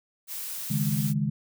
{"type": "noise", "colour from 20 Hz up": "blue", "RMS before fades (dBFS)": -35, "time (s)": [0.27, 1.14], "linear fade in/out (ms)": 50}
{"type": "chord", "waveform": "sine", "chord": "C# suspended second", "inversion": "none", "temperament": "equal", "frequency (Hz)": [138.59, 155.56, 207.7], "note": ["C#3", "D#3", "G#3"], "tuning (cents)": [0, 0, 0], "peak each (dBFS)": -28, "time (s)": [0.7, 1.3], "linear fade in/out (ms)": 10}
{"effects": []}